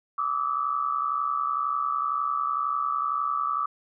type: tone cluster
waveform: sine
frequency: 1160 / 1242 / 1293 Hz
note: D6 / D#6 / E6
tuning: -22 / -3 / -34 cents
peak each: -26 / -33 / -30 dBFS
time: 0.18-3.66 s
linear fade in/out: 5 ms
effects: none